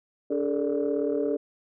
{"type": "tone cluster", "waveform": "sine", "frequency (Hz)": [288.1, 414.7, 452.2, 586], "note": ["D4", "G#4", "A4", "D5"], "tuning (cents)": [-33, -3, 47, -4], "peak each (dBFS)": [-28, -28, -28, -31], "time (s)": [0.3, 1.37], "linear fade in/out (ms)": 10, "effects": ["tanh soft clip ceiling -16 dBFS"]}